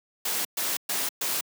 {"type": "noise bursts", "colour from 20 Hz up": "white", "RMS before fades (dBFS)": -28, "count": 4, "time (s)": [0.25, 1.41], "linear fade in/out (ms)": 5, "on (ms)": 200, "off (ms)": 120, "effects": ["high-pass 200 Hz 12 dB/octave"]}